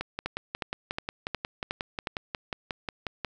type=two click trains; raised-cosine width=0.3 ms; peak=-15 / -14 dBFS; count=19 / 6; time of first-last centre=0.01-3.247 / 0.26-2.072 s; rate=5.56 / 2.76 Hz; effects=none